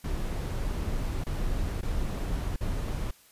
brown noise with dropouts, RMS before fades -30 dBFS, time 0.04-3.11 s, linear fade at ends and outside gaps 5 ms, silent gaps 1.24-1.265 / 1.812-1.829 / 2.562-2.608 s, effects white hiss -58 dBFS RMS until 3.31 s + resampled to 32000 Hz

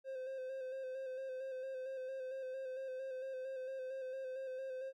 triangle tone with vibrato, 523.3 Hz, C5, in tune, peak -39 dBFS, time 0.04-4.93 s, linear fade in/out 50 ms, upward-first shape square, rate 4.4 Hz, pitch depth 28 cents each way, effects none

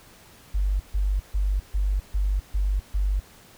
sine tone bursts, 49 Hz, G1, in tune, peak -20 dBFS, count 7, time 0.54-3.2 s, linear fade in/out 10 ms, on 260 ms, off 140 ms, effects pink hiss -51 dBFS RMS until 3.57 s

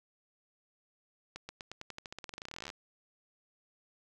accelerating click train, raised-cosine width 0.2 ms, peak -25 dBFS, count 29, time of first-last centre 1.36-2.701 s, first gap 130 ms, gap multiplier 0.91, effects none

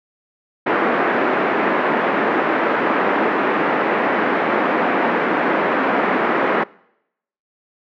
pink band-pass noise, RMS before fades -18 dBFS, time 0.66-6.64 s, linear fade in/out 10 ms, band 250 to 2000 Hz, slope 24 dB/octave, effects noise-tail reverb RT60 0.8 s tail -24 dB re dry

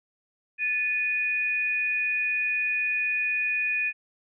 sine tone pair together, 1746 / 2471 Hz, A6 / D#7, -14 / -13 cents, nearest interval tritone, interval 601 cents, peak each -32 / -24 dBFS, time 0.58-3.93 s, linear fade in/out 50 ms, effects none

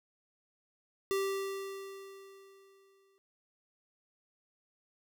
square tone with exponential decay, 390.5 Hz, G4, 7 cents flat, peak -29 dBFS, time 1.11-3.18 s, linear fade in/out 0 ms, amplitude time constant 450 ms, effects none

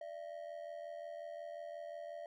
triangle ring-modulated tone, 632 Hz, D#5, 27 cents sharp, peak -39 dBFS, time 0.01-2.26 s, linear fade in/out 2 ms, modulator 42.8 Hz, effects none

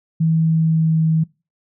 sine tone with pitch glide, 161.6 to 160.02 Hz, E3 to D#3, -34 to +49 cents, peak -13 dBFS, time 0.2-1.24 s, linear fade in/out 10 ms, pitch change -17 cents, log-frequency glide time 0.43-1.03 s, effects noise-tail reverb RT60 0.3 s tail -24 dB re dry

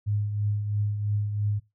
sine tone with tremolo, 103.83 Hz, G#2, in tune, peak -22 dBFS, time 0.06-1.6 s, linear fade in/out 20 ms, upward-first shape triangle, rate 3 Hz, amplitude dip 55%, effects noise-tail reverb RT60 0.2 s tail -18 dB re dry

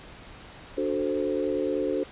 sine chord, D dominant seventh, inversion none, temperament equal, 293.7 / 370 / 440 / 523.3 Hz, D4 / F#4 / A4 / C5, 0 / 0 / 0 / 0 cents, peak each -30 dBFS, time 0.77-2.04 s, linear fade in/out 10 ms, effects pink hiss -46 dBFS RMS until 2.11 s + resampled to 8000 Hz

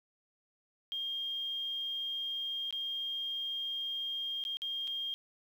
sine tone with dropouts, 3217 Hz, G7, 44 cents sharp, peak -34 dBFS, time 0.92-5.14 s, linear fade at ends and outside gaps 0 ms, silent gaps 2.708-2.726 / 4.439-4.451 / 4.57-4.619 / 4.873-4.877 s, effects 10-bit

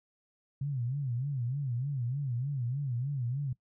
sine tone with vibrato, 130.81 Hz, C3, in tune, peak -30 dBFS, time 0.61-3.53 s, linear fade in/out 5 ms, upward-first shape sine, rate 3.3 Hz, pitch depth 180 cents each way, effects noise-tail reverb RT60 0.1 s tail -20 dB re dry

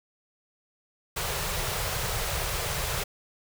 pink band-stop noise, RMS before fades -30 dBFS, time 1.16-3.04 s, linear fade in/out 10 ms, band 170 to 390 Hz, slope 48 dB/octave, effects none

